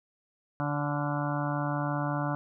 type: harmonic tone with a mistuned harmonic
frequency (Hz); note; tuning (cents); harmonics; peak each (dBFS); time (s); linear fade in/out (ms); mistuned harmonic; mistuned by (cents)
145.5; D3; -16; 1 / 2 / 4 / 5 / 6 / 7 / 8 / 9 / 10; -31 / -34 / -37 / -38 / -39 / -39 / -40 / -41 / -41; 0.6-2.35; 0; 9; +55
effects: none